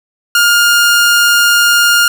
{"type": "tone", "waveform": "sawtooth", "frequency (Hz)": 1413, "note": "F6", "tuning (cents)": 20, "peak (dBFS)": -3, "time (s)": [0.35, 2.08], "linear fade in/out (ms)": 2, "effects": []}